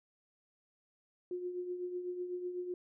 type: tone with tremolo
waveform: sine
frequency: 358.6 Hz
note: F4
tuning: 46 cents sharp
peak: -34 dBFS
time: 1.31-2.74 s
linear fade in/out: 2 ms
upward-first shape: triangle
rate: 8 Hz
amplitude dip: 60%
effects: none